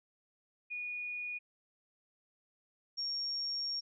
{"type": "tone pair in turn", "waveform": "sine", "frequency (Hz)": [2455, 5543], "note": ["D#7", "F8"], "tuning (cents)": [-24, -14], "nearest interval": "octave + major second", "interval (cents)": 1410, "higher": "second", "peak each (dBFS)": [-37, -34], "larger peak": "second", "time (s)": [[0.7, 1.39], [2.97, 3.81]], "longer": "second", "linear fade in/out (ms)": 20, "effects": []}